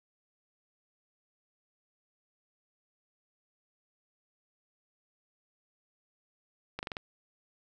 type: slowing click train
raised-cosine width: 0.3 ms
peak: -20 dBFS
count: 5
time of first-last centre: 6.79-6.968 s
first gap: 39 ms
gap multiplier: 1.09
effects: none